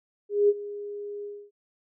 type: tone with ADSR envelope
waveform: sine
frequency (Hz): 410.2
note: G#4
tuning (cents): -21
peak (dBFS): -15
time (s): 0.29-1.51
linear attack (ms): 200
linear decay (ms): 40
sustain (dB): -18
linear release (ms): 270
effects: none